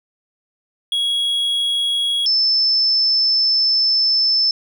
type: tone pair in turn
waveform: triangle / sine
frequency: 3322 / 5273 Hz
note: G#7 / E8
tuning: 0 / 0 cents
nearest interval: minor sixth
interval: 800 cents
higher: second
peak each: -15 / -13 dBFS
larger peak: second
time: 0.92-2.26 / 2.26-4.51 s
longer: second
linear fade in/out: 2 ms
effects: none